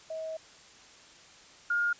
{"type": "tone pair in turn", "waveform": "sine", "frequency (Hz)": [639, 1419.3], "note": ["D#5", "F6"], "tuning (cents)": [46, 28], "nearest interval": "octave + major second", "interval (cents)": 1382, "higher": "second", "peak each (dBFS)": [-34, -25], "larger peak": "second", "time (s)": [[0.1, 0.37], [1.7, 1.93]], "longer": "first", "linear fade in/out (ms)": 5, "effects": ["white hiss -54 dBFS RMS until 1.99 s", "resampled to 16000 Hz"]}